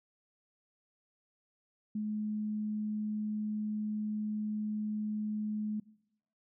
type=tone; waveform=sine; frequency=212.5 Hz; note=G#3; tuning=40 cents sharp; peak=-32 dBFS; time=1.95-5.8 s; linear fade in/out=5 ms; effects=noise-tail reverb RT60 0.8 s tail -21 dB re dry